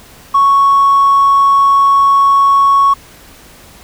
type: tone with hard clipping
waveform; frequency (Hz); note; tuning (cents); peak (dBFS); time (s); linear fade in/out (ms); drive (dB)
sine; 1108.7; C#6; 0; -6; 0.34-2.94; 10; 1
effects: pink hiss -39 dBFS RMS until 3.83 s